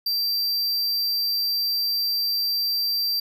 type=tone; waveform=square; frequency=4699 Hz; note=D8; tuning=in tune; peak=-22 dBFS; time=0.06-3.2 s; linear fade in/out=5 ms; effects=none